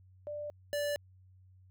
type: tone pair in turn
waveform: sine / square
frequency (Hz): 591 / 582.2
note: D5 / D5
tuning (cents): +11 / -15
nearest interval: unison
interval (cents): 26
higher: first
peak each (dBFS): -37 / -32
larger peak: second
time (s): 0.27-0.5 / 0.73-0.96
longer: neither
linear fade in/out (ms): 0
effects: added 93 Hz sine -57 dBFS peak until 1.7 s

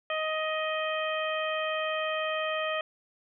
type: harmonic tone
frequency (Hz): 626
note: D#5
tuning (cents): +10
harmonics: 1 / 2 / 3 / 4 / 5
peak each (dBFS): -31 / -34 / -36 / -37 / -38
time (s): 0.1-2.81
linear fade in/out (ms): 2
effects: none

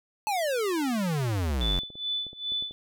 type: exponential sweep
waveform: square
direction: down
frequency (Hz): 880 to 42.69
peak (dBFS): -26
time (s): 0.27-1.79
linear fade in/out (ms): 0
type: clicks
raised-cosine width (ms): 2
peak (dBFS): -34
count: 12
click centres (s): 1.507 / 1.627 / 1.71 / 1.746 / 1.834 / 1.903 / 1.955 / 2.267 / 2.331 / 2.521 / 2.624 / 2.71
type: tone with tremolo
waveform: sine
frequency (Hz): 3490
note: A7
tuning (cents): -15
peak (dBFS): -26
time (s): 1.61-2.72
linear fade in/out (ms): 0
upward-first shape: sine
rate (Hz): 2.4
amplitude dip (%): 90
effects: none

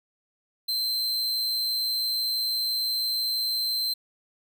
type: tone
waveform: 45% pulse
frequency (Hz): 4107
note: C8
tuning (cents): -33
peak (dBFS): -24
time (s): 0.68-3.94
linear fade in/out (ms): 10
effects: none

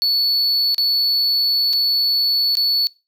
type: tone with dropouts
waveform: triangle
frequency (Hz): 4435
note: C#8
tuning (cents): 0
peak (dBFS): -13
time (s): 0.02-2.87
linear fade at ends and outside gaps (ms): 0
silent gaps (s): 0.745-0.781 / 1.73-1.734 / 2.553-2.57
effects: noise-tail reverb RT60 0.3 s tail -25 dB re dry

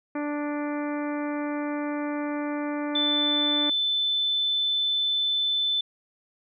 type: harmonic tone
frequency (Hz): 293.7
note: D4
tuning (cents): 0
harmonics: 1 / 2 / 3 / 4 / 5 / 6 / 7 / 8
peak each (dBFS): -28 / -34 / -38 / -40 / -42 / -44 / -45 / -46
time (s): 0.15-3.7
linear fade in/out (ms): 5
type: tone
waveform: sine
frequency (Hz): 3520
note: A7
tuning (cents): 0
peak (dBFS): -22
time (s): 2.95-5.81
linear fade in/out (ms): 5
effects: none

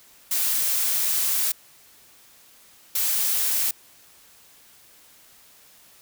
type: noise bursts at uneven times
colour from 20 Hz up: blue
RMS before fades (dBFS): -23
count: 2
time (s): 0.31-1.52 / 2.95-3.71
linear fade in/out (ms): 5
effects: white hiss -53 dBFS RMS until 6.01 s

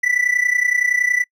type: tone with amplitude modulation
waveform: triangle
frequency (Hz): 1975.5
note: B6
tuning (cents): 0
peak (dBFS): -10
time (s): 0.03-1.24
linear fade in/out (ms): 10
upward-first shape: sine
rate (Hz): 30.7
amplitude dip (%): 80
effects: noise-tail reverb RT60 0.1 s tail -26 dB re dry

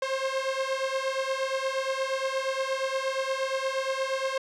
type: beating tone pair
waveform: sawtooth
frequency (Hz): 528 / 536.5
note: C5 / C5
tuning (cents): +16 / +43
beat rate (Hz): 8.5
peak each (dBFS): -26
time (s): 0.02-4.38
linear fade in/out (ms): 5
effects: low-pass 6000 Hz 12 dB/octave

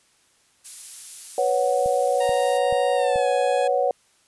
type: noise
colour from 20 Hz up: violet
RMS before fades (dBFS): -33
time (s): 0.64-2.59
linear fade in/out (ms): 20
type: chord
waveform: sine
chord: B suspended second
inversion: none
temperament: equal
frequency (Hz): 493.9 / 554.4 / 740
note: B4 / C#5 / F#5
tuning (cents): 0 / 0 / 0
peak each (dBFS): -23 / -22 / -23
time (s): 1.38-3.91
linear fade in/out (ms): 2
type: click train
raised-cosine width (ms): 5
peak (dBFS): -25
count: 4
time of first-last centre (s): 1.86-3.159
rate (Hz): 2.31
type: tone with pitch glide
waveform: 15% pulse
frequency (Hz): 932.3 to 835.4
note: A#5 to G#5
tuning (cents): 0 to +10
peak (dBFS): -24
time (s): 2.2-3.68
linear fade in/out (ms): 10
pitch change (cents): -190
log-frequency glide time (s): 2.95-3.27
effects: white hiss -61 dBFS RMS until 4.27 s + resampled to 24000 Hz

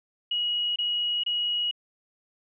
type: tone bursts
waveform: sine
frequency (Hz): 2903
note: F#7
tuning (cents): -34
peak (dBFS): -24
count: 3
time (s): 0.31-1.712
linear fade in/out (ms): 5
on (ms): 450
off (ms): 26
effects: none

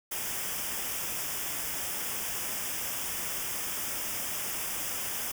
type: band-stop noise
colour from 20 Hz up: white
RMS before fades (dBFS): -34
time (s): 0.11-5.32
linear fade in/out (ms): 10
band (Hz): 3500 to 4900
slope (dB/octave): 96
effects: none

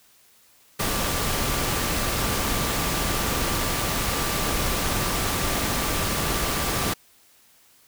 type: tone in noise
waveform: sine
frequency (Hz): 1174.7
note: D6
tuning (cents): 0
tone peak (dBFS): -35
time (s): 0.79-6.94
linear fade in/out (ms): 10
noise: pink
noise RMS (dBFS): -25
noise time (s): 0.79-6.94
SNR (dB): -13
effects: white hiss -57 dBFS RMS until 7.87 s

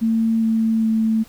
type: tone with pitch steps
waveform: sine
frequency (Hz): 225.3 / 223.5 / 221.7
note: A3 / A3 / A3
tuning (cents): +41 / +27 / +13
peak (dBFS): -15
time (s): 0.01-1.24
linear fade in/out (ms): 20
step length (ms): 410
effects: pink hiss -48 dBFS RMS until 1.28 s

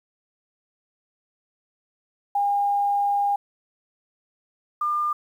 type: tone pair in turn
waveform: sine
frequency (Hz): 809 / 1201.7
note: G#5 / D6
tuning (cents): -46 / +39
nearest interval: perfect fifth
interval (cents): 685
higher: second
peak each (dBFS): -19 / -21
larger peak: first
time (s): 2.35-3.36 / 4.81-5.13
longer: first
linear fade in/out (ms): 5
effects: 9-bit

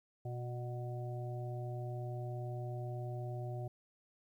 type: harmonic tone with a mistuned harmonic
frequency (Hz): 121.8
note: B2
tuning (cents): -24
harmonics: 1 / 3 / 5 / 6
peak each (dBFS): -39 / -48 / -49 / -50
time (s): 0.25-3.68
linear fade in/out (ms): 5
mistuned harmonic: 6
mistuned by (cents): +23
effects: 12-bit

